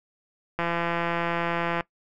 click train, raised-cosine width 0.5 ms, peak -12 dBFS, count 208, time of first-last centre 0.59-1.808 s, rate 170 Hz, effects noise-tail reverb RT60 0.1 s tail -20 dB re dry

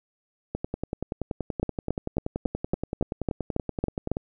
two click trains, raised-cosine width 2 ms, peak -15 / -11 dBFS, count 39 / 10, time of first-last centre 0.55-4.169 / 1.63-4.116 s, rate 10.5 / 3.62 Hz, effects none

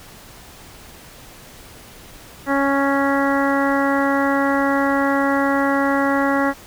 harmonic tone, 277.2 Hz, C#4, in tune, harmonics 1 / 2 / 3 / 4 / 5 / 6 / 7, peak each -19 / -22 / -24 / -25 / -26 / -27 / -27 dBFS, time 2.46-6.54 s, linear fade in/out 50 ms, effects pink hiss -42 dBFS RMS until 6.66 s

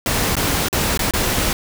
pink noise with dropouts, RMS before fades -19 dBFS, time 0.06-1.53 s, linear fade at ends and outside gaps 1 ms, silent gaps 0.354-0.367 / 0.685-0.728 / 0.975-0.992 / 1.11-1.136 s, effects none

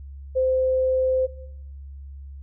sine tone, 518 Hz, C5, 17 cents flat, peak -18 dBFS, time 0.35-1.27 s, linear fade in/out 20 ms, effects noise-tail reverb RT60 0.8 s tail -18 dB re dry + added 69 Hz sine -36 dBFS peak until 2.42 s

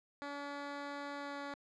10% pulse tone with pitch glide, 285.2 to 283.4 Hz, C#4 to C#4, +49 to +38 cents, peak -33 dBFS, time 0.22-1.54 s, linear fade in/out 0 ms, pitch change -11 cents, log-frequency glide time 1.16-1.38 s, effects low-pass 4000 Hz 12 dB/octave

